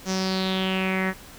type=tone with low-pass filter sweep; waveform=sawtooth; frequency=188.6 Hz; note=F#3; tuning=33 cents sharp; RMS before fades=-25 dBFS; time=0.05-1.14 s; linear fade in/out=50 ms; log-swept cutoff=6200 to 1800 Hz; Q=5.3; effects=pink hiss -45 dBFS RMS until 1.38 s